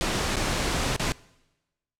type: noise with dropouts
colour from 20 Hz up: pink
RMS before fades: -26 dBFS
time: 0.01-1.12 s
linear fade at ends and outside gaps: 0 ms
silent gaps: 0.358-0.367 / 0.963-0.996 s
effects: noise-tail reverb RT60 1.0 s tail -22 dB re dry + low-pass 8000 Hz 12 dB/octave